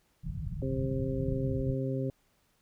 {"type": "low-pass noise", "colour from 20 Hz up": "white", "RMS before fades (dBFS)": -36, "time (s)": [0.23, 1.75], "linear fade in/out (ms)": 20, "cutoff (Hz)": 170, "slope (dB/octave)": 48}
{"type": "harmonic tone", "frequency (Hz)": 132.5, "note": "C3", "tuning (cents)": 22, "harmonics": [1, 2, 3, 4], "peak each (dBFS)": [-32, -35, -37, -38], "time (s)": [0.62, 2.1], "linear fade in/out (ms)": 2}
{"effects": ["pink hiss -71 dBFS RMS until 2.61 s"]}